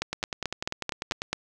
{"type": "two click trains", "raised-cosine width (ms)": 0.2, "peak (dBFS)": [-13, -10], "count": [12, 7], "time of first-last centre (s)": [[0.13, 1.219], [0.02, 1.33]], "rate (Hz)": [10.1, 4.58], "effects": []}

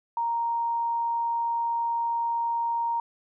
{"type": "tone", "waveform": "sine", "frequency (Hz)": 932.3, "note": "A#5", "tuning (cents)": 0, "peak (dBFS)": -24, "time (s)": [0.17, 3], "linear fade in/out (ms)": 2, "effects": []}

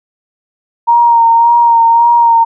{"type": "tone with vibrato", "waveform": "sine", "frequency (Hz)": 932.3, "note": "A#5", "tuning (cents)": 0, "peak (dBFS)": -4, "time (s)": [0.87, 2.45], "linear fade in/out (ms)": 20, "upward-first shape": "sine", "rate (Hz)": 1.8, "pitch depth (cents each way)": 26, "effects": []}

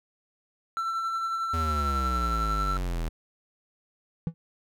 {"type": "tone with tremolo", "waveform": "triangle", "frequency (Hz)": 1341, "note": "E6", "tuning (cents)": 29, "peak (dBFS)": -24, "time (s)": [0.77, 2.77], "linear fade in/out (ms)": 0, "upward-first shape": "sine", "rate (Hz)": 11, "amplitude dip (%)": 30}
{"type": "exponential sweep", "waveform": "square", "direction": "down", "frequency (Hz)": [83.1, 39.98], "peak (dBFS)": -28, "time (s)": [1.53, 3.09], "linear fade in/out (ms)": 10}
{"type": "tone with exponential decay", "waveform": "triangle", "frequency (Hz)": 164.81, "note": "E3", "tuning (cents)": 0, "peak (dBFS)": -19, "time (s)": [4.27, 4.34], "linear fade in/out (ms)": 0, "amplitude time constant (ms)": 15}
{"effects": []}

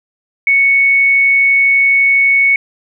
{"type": "tone", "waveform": "sine", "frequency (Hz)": 2217, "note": "C#7", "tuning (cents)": 0, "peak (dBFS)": -7, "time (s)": [0.47, 2.56], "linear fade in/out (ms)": 2, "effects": []}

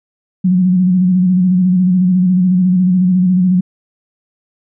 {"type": "tone with vibrato", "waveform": "sine", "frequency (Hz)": 182.8, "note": "F#3", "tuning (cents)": -21, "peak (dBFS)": -8, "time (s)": [0.44, 3.61], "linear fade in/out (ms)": 10, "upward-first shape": "square", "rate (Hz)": 14, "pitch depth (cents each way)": 41, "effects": []}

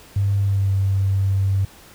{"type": "tone with pitch glide", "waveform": "triangle", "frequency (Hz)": [99.7, 97.25], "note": ["G2", "G2"], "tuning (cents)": [30, -13], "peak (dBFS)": -12, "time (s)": [0.16, 1.65], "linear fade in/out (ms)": 5, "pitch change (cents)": -43, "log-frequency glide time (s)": [0.4, 0.72], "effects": ["tanh soft clip ceiling -14 dBFS", "pink hiss -46 dBFS RMS until 1.94 s"]}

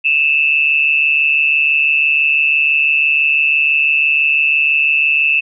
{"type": "tone with amplitude modulation", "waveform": "sine", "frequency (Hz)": 2638, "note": "E7", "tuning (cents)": 1, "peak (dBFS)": -7, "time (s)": [0.04, 5.41], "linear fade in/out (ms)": 20, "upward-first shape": "sine", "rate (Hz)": 146, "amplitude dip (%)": 70, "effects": []}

